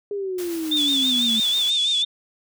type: exponential sweep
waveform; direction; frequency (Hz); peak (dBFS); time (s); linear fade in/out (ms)
sine; down; 413.1 to 220; -24; 0.11-1.4; 2
type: noise with tremolo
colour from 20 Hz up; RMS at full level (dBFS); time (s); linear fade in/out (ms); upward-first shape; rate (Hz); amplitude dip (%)
white; -36; 0.38-1.7; 5; triangle; 7.7; 35
type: tone with vibrato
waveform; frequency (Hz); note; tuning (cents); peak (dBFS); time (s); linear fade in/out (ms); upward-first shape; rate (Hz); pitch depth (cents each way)
sine; 3520; A7; 0; -18; 0.71-2.05; 10; sine; 6.1; 71
type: band-pass noise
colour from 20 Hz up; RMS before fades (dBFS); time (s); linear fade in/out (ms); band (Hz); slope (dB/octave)
white; -35; 0.76-2.03; 10; 2400 to 9000; 96
effects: none